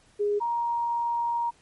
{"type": "tone pair in turn", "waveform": "sine", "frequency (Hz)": [412.1, 940.8], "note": ["G#4", "A#5"], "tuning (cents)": [-13, 16], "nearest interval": "octave + major second", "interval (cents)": 1429, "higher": "second", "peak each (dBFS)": [-22, -24], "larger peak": "first", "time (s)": [[0.19, 0.4], [0.4, 1.51]], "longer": "second", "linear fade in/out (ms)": 20, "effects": ["pink hiss -60 dBFS RMS until 1.61 s", "MP3 48 kbps"]}